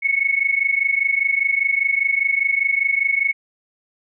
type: tone pair together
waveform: sine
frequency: 2192 / 2217 Hz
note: C#7 / C#7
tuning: -20 / 0 cents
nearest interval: unison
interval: 20 cents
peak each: -19 dBFS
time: 0.02-3.33 s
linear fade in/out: 20 ms
effects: none